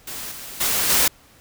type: noise with level steps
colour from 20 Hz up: white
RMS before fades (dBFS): -32 / -36 / -21 / -17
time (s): 0.07-1.08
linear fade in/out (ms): 5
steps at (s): 0.31 / 0.6 / 0.89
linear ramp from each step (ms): 10
effects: pink hiss -52 dBFS RMS until 1.4 s

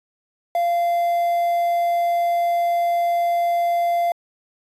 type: tone with quantisation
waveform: triangle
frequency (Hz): 691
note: F5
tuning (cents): -19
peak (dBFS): -15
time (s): 0.55-4.12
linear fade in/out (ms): 2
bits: 7
effects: resampled to 32000 Hz

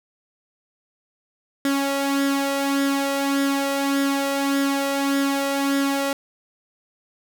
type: tone with flanger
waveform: sawtooth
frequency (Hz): 277.2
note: C#4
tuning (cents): 0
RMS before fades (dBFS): -22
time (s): 1.65-6.13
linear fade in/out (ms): 2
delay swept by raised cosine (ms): 0.57 to 1.57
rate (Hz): 1.7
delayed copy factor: +0.55
effects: none

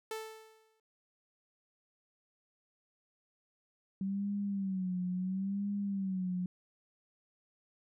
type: tone with exponential decay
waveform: sawtooth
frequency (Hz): 440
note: A4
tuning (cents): 0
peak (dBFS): -32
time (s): 0.11-0.8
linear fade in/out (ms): 2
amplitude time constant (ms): 150
type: tone with vibrato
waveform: sine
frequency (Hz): 191.3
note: G3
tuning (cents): -42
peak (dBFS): -32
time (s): 4.01-6.46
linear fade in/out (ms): 2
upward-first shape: sine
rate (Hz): 0.73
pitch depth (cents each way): 99
effects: none

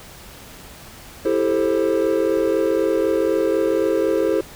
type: chord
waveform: triangle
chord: A minor seventh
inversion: second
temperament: just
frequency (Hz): 330 / 396 / 440 / 528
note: E4 / G4 / A4 / C5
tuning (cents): +2 / +18 / 0 / +16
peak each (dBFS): -20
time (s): 1.25-4.41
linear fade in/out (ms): 5
effects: pink hiss -41 dBFS RMS until 4.55 s

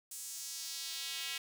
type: tone with high-pass filter sweep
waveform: square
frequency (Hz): 149.4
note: D3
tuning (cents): +30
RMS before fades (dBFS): -42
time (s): 0.11-1.38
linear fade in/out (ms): 5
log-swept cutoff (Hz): 8200 to 2700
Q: 1.6
effects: none

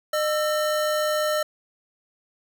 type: tone pair together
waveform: square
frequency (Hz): 609 / 1329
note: D#5 / E6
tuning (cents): -37 / +14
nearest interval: octave + major second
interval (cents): 1351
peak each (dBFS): -23 / -29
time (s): 0.13-1.43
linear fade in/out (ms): 5
effects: none

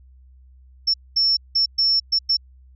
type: tone bursts at uneven times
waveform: sine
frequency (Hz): 5400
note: E8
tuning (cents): +41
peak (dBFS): -15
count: 6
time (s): 0.87-0.94 / 1.16-1.37 / 1.55-1.66 / 1.78-2 / 2.12-2.19 / 2.29-2.37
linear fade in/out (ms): 10
effects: added 64 Hz sine -46 dBFS peak until 2.75 s

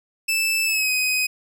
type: tone with pitch glide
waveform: sawtooth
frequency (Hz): 2637 to 2512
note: E7 to D#7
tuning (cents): 0 to +16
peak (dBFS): -16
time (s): 0.28-1.27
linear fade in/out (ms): 10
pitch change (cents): -84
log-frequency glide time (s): 0.65-0.91
effects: none

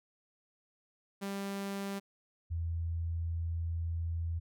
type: tone pair in turn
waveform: sawtooth / sine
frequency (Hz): 197.8 / 83.41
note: G3 / E2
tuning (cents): +16 / +21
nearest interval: octave + minor third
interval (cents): 1495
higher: first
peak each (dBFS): -32 / -32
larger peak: neither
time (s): 1.21-2 / 2.5-4.4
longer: second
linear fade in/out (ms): 20
effects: none

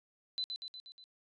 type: tone with echo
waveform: sine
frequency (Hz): 4021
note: B7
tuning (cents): +30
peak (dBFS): -33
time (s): 0.38-0.44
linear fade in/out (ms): 0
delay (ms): 120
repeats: 5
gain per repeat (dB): -4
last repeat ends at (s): 1.04
effects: resampled to 22050 Hz

